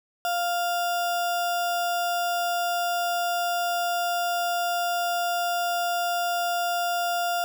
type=tone with sample-and-hold; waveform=sine; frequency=698.5 Hz; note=F5; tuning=in tune; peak=-23 dBFS; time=0.25-7.44 s; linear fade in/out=0 ms; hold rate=2100 Hz; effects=none